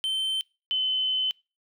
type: tone pair in turn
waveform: triangle / sine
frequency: 3094 / 3044 Hz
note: G7 / F#7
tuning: -23 / +48 cents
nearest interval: unison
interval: 29 cents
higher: first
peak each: -23 dBFS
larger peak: neither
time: 0.04-0.41 / 0.71-1.31 s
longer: second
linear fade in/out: 0 ms
effects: noise-tail reverb RT60 0.3 s tail -25 dB re dry